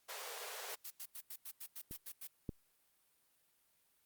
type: high-pass noise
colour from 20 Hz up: pink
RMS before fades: -47 dBFS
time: 0.08-0.76 s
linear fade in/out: 20 ms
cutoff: 410 Hz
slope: 96 dB/octave
type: noise bursts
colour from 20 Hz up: blue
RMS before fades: -47 dBFS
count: 11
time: 0.69-2.274 s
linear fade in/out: 10 ms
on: 64 ms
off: 88 ms
type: clicks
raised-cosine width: 3 ms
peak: -37 / -27 dBFS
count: 2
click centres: 1.911 / 2.492 s
effects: white hiss -75 dBFS RMS until 4.05 s + Opus 48 kbps